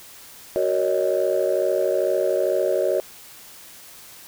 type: chord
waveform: sine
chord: D# minor seventh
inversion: first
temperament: just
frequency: 373.4 / 466.7 / 560 / 622.3 Hz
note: F#4 / A#4 / C#5 / D#5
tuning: +16 / +2 / +18 / 0 cents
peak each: -23 / -25 / -22 / -23 dBFS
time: 0.56-3 s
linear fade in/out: 0 ms
effects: tanh soft clip ceiling -11 dBFS + white hiss -44 dBFS RMS until 4.27 s